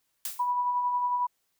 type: noise with exponential decay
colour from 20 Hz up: blue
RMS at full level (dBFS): -30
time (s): 0.25-0.52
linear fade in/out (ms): 2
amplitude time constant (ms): 58
type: tone with tremolo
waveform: sine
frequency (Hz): 982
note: B5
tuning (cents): -10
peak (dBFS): -23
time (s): 0.39-1.27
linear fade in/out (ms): 10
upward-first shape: sine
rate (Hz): 11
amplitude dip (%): 35
effects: white hiss -75 dBFS RMS until 1.59 s

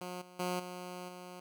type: tone with level steps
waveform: 10% pulse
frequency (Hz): 180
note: F#3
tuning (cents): -47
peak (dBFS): -32 / -45 / -25 / -34 / -38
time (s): 0.01-1.4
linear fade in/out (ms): 5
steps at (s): 0.21 / 0.39 / 0.59 / 1.08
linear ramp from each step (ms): 10
effects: none

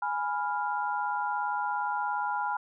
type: chord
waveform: sine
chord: F diminished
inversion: first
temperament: equal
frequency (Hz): 830.6 / 987.8 / 1396.9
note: Ab5 / Cb6 / F6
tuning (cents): 0 / 0 / 0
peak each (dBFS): -31 / -32 / -34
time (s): 0.02-2.57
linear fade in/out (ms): 5
effects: none

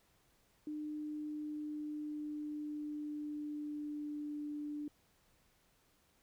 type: tone with pitch glide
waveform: sine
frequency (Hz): 302.1 to 295.7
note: D4 to D4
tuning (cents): +49 to +12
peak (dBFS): -39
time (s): 0.67-4.88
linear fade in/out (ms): 2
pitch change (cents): -37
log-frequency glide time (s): 0.83-4.47
effects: pink hiss -72 dBFS RMS until 6.22 s

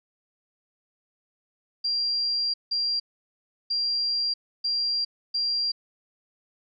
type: tone bursts at uneven times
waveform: sine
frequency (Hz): 4756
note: D8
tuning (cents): +21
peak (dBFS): -23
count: 5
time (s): 1.84-2.54 / 2.71-3 / 3.7-4.34 / 4.64-5.05 / 5.34-5.72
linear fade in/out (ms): 10
effects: none

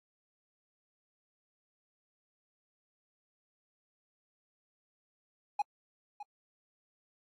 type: tone with echo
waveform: triangle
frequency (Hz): 827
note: G#5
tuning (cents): -8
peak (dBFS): -25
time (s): 5.59-5.62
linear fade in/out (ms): 5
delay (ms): 610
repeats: 1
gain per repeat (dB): -14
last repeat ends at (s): 6.23
effects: AAC 32 kbps

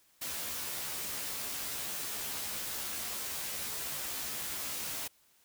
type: noise with comb filter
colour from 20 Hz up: white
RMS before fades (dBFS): -38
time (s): 0.21-5.08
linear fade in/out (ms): 10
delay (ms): 14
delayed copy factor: +0.9
effects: white hiss -67 dBFS RMS until 5.44 s

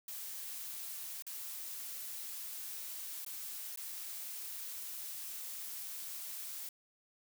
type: noise with dropouts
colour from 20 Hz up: blue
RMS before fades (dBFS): -44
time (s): 0.08-6.69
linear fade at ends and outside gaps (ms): 2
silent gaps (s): 1.223-1.266 / 3.248-3.263 / 3.76-3.773
effects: none

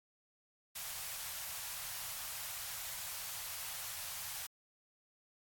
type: band-stop noise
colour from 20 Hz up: white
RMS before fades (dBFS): -43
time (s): 0.75-4.47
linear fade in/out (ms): 10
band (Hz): 140 to 640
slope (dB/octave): 24
effects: AAC 64 kbps

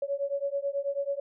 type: beating tone pair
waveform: sine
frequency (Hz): 556 / 565.2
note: C#5 / C#5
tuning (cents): +5 / +34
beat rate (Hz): 9.2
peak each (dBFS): -31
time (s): 0.02-1.2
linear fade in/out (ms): 5
effects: none

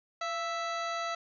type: harmonic tone with a mistuned harmonic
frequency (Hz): 659.3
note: E5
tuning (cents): 0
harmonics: 1 / 2 / 3 / 4 / 5 / 6 / 7 / 9 / 10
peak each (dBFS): -36 / -35 / -41 / -46 / -50 / -44 / -50 / -52 / -53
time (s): 0.21-1.15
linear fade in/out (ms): 5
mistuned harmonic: 1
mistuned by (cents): +54
effects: none

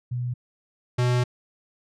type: tone pair in turn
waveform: sine / square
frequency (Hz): 123 / 123.56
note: B2 / B2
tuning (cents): -7 / +1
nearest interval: unison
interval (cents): 8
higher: second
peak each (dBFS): -25 / -20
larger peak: second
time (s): 0.11-0.34 / 0.98-1.24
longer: second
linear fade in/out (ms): 10
effects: low-pass 7000 Hz 12 dB/octave

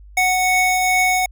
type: tone pair together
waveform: square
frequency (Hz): 739.8 / 2217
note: F#5 / C#7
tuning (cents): 0 / 0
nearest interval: octave + perfect fifth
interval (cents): 1900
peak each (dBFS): -18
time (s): 0.17-1.26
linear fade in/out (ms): 5
effects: added 50 Hz sine -39 dBFS peak until 1.31 s

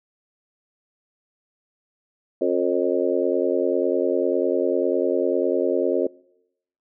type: harmonic tone with a mistuned harmonic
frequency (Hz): 90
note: F#2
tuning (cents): -47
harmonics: 3 / 4 / 5 / 6 / 7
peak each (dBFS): -27 / -23 / -24 / -24 / -27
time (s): 2.41-6.07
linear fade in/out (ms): 5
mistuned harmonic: 7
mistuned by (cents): -33
effects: noise-tail reverb RT60 0.8 s tail -24 dB re dry

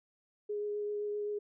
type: tone with vibrato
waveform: sine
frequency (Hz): 415.3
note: G#4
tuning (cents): 0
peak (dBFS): -33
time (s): 0.49-1.39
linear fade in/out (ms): 10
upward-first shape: triangle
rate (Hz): 7.7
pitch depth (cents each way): 12
effects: none

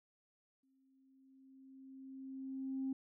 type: tone with exponential growth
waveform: sine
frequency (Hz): 266.2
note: C4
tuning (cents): +30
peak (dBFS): -34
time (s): 0.63-2.93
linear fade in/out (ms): 5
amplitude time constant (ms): 500
effects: tanh soft clip ceiling -31 dBFS

